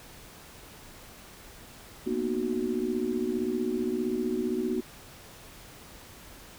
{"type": "chord", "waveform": "sine", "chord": "B major seventh", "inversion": "third", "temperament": "just", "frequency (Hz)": [231.5, 246.9, 308.7, 370.4], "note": ["A#3", "B3", "D#4", "F#4"], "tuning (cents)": [-12, 0, -14, 2], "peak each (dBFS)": [-34, -32, -34, -30], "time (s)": [2.06, 4.81], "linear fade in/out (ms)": 10, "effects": ["pink hiss -49 dBFS RMS until 6.58 s"]}